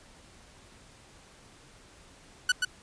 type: tone with echo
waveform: sawtooth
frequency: 1484 Hz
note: F#6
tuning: 5 cents sharp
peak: -17 dBFS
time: 2.49-2.52 s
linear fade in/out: 5 ms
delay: 130 ms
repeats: 1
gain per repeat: -4 dB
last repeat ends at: 2.65 s
effects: pink hiss -55 dBFS RMS until 2.82 s + resampled to 22050 Hz